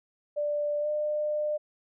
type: tone with pitch glide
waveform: sine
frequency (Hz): 589 to 601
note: D5 to D5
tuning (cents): +5 to +40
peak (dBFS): -26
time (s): 0.36-1.58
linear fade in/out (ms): 20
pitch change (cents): +35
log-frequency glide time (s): 0.8-0.88
effects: none